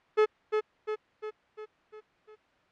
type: tone with echo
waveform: 45% pulse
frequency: 429.3 Hz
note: A4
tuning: 43 cents flat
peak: -19 dBFS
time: 0.17-0.26 s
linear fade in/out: 20 ms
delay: 350 ms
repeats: 6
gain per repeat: -5 dB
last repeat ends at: 2.36 s
effects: white hiss -64 dBFS RMS until 2.71 s + low-pass 2000 Hz 12 dB/octave